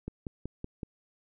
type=click train; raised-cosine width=3 ms; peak=-23 dBFS; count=5; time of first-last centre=0.08-0.832 s; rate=5.32 Hz; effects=none